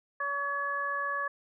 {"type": "harmonic tone", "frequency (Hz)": 566, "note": "C#5", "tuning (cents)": 36, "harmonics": [1, 2, 3], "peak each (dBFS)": [-40, -32, -33], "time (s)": [0.2, 1.28], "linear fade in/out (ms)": 5, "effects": []}